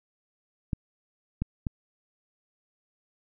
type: clicks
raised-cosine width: 5 ms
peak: -15 / -15 / -17 dBFS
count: 3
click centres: 0.732 / 1.42 / 1.668 s
effects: none